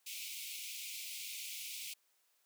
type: high-pass noise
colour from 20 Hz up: pink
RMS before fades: -45 dBFS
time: 0.06-1.94 s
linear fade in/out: 10 ms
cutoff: 2200 Hz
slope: 96 dB/octave
effects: white hiss -75 dBFS RMS until 2.45 s + high-pass 400 Hz 12 dB/octave